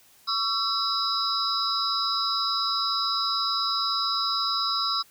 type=tone cluster; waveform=sine; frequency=1127 / 1341 / 3931 / 4880 / 5140 Hz; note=C#6 / E6 / B7 / D#8 / E8; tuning=+28 / +29 / -9 / -34 / -45 cents; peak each=-30 dBFS; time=0.27-5.03 s; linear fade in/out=20 ms; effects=white hiss -57 dBFS RMS until 5.1 s